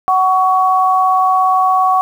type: tone pair together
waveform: sine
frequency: 748 / 1120.7 Hz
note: F#5 / C#6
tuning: +19 / +19 cents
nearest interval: perfect fifth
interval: 700 cents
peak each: -12 dBFS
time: 0.08-2.01 s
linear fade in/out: 0 ms
effects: 7-bit